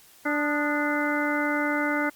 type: harmonic tone with a mistuned harmonic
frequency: 293.7 Hz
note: D4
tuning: in tune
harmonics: 1 / 2 / 3 / 4 / 5 / 6 / 7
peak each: -27 / -31 / -33 / -34 / -29 / -39 / -31 dBFS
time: 0.25-2.1 s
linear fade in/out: 10 ms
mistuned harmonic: 4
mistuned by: +75 cents
effects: white hiss -54 dBFS RMS until 2.15 s + Opus 48 kbps